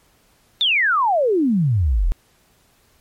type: exponential sweep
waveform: sine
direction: down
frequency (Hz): 3680 to 34.73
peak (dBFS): -14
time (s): 0.61-2.12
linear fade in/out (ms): 0
effects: pink hiss -58 dBFS RMS until 3 s + MP3 64 kbps